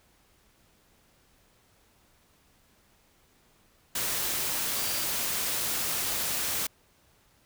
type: tone in noise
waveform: sine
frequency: 4699 Hz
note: D8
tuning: in tune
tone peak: -39 dBFS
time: 4.76-5.04 s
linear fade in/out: 5 ms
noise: white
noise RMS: -30 dBFS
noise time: 3.95-6.67 s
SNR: -12 dB
effects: pink hiss -64 dBFS RMS until 7.45 s